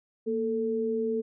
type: tone pair together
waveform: sine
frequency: 232.1 / 442.8 Hz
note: A#3 / A4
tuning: -7 / +11 cents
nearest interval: major seventh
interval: 1118 cents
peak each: -31 / -27 dBFS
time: 0.26-1.22 s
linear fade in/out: 20 ms
effects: none